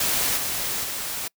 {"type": "noise with level steps", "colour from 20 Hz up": "white", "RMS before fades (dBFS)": [-23, -27, -30], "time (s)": [0, 1.28], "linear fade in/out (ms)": 5, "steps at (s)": [0.36, 0.83], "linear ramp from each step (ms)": 20, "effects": ["noise-tail reverb RT60 0.1 s tail -26 dB re dry"]}